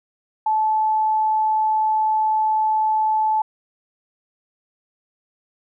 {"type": "tone", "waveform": "sine", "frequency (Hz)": 868, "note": "A5", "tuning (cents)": -24, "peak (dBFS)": -16, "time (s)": [0.46, 3.42], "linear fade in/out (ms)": 5, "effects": []}